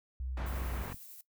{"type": "tone with vibrato", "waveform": "sine", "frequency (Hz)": 62.6, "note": "B1", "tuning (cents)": 24, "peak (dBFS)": -35, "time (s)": [0.2, 0.84], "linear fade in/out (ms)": 0, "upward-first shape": "square", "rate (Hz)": 3.3, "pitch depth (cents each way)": 38}
{"type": "low-pass noise", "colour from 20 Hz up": "white", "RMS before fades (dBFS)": -45, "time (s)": [0.37, 0.93], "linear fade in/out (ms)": 2, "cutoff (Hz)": 1300, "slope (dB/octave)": 12}
{"type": "click train", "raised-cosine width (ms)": 5, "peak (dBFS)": -34, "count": 26, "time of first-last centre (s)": [0.4, 0.943], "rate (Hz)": 46}
{"type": "noise with tremolo", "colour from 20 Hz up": "violet", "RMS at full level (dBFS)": -49, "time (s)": [0.46, 1.21], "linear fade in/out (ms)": 2, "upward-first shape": "triangle", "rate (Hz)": 11, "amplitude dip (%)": 30}
{"effects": ["noise-tail reverb RT60 0.1 s tail -17 dB re dry"]}